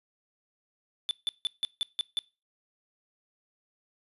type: tone bursts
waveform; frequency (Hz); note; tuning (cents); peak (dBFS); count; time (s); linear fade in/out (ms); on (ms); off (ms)
triangle; 3504; A7; -8; -24; 7; 1.09-2.19; 0; 20; 160
effects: noise-tail reverb RT60 0.3 s tail -23 dB re dry + resampled to 32000 Hz